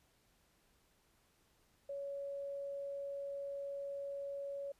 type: tone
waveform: sine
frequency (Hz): 560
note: C#5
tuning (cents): +18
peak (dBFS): -40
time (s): 1.89-4.72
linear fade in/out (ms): 5
effects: pink hiss -73 dBFS RMS until 4.79 s + resampled to 32000 Hz